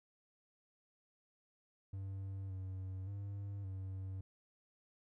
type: tone with pitch steps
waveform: triangle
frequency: 96.9 / 94.3 / 100 / 95.2 Hz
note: G2 / F#2 / G2 / F#2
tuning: -20 / +33 / +35 / +50 cents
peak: -39 dBFS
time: 1.93-4.21 s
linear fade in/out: 5 ms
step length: 570 ms
effects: none